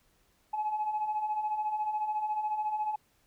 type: beating tone pair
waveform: sine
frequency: 840 / 854 Hz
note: G#5 / G#5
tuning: +19 / +48 cents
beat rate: 14 Hz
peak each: -36 / -29 dBFS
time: 0.53-2.96 s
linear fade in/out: 10 ms
effects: tanh soft clip ceiling -24 dBFS + pink hiss -69 dBFS RMS until 3.26 s

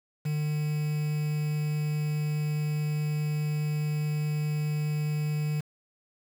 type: tone with quantisation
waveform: triangle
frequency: 150.8 Hz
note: D3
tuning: 46 cents sharp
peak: -24 dBFS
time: 0.25-5.61 s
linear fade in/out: 10 ms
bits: 7
effects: none

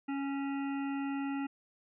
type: harmonic tone with a mistuned harmonic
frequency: 277.2 Hz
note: C#4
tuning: in tune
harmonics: 1 / 3 / 5 / 7 / 9 / 10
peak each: -33 / -43 / -47 / -50 / -52 / -53 dBFS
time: 0.08-1.47 s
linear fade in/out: 10 ms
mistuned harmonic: 5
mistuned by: -15 cents
effects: none

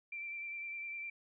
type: tone with vibrato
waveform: sine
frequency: 2349 Hz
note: D7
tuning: in tune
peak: -40 dBFS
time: 0.12-1.1 s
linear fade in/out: 5 ms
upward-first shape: sine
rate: 9.9 Hz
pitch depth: 21 cents each way
effects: none

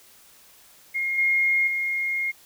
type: tone with level steps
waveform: sine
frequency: 2140 Hz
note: C7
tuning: 38 cents sharp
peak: -23 / -18 / -23 dBFS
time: 0.94-2.32 s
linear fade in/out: 20 ms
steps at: 1.18 / 1.67 s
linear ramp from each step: 5 ms
effects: white hiss -53 dBFS RMS until 2.45 s

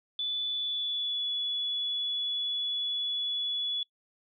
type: tone with pitch glide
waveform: sine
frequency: 3477 to 3411 Hz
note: A7 to G#7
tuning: -21 to +46 cents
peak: -29 dBFS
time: 0.19-3.83 s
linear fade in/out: 2 ms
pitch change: -33 cents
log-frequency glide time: 0.47-1.27 s
effects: noise-tail reverb RT60 0.1 s tail -25 dB re dry

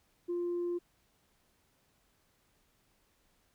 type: tone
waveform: sine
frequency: 349.2 Hz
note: F4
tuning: in tune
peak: -30 dBFS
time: 0.28-0.79 s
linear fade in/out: 20 ms
effects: tanh soft clip ceiling -29 dBFS + pink hiss -72 dBFS RMS until 3.54 s

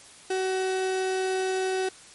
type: tone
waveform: 35% pulse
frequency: 376.6 Hz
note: F#4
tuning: 31 cents sharp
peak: -23 dBFS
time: 0.3-1.89 s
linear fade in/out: 5 ms
effects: white hiss -49 dBFS RMS until 2.14 s + MP3 48 kbps

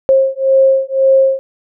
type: beating tone pair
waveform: sine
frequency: 534 / 535.9 Hz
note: C5 / C5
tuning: +35 / +41 cents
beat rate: 1.9 Hz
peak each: -11 dBFS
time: 0.09-1.39 s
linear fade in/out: 0 ms
effects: none

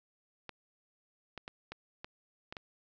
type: clicks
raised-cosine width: 0.3 ms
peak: -26 dBFS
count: 7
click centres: 0.493 / 1.377 / 1.479 / 1.72 / 2.045 / 2.525 / 2.568 s
effects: resampled to 16000 Hz + 10-bit

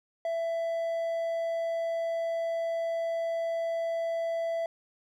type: tone with hard clipping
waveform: triangle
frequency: 665 Hz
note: E5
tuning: 15 cents sharp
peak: -29 dBFS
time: 0.25-4.66 s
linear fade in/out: 2 ms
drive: 6 dB
effects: none

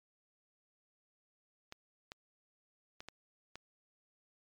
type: clicks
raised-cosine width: 0.2 ms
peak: -28 dBFS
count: 5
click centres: 1.724 / 2.119 / 3.005 / 3.086 / 3.556 s
effects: MP3 96 kbps

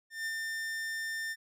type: tone with ADSR envelope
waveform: 45% pulse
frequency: 1800 Hz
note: A6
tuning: 39 cents sharp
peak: -32 dBFS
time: 0.1-1.36 s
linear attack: 160 ms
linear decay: 45 ms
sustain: -2 dB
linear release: 44 ms
effects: resampled to 32000 Hz

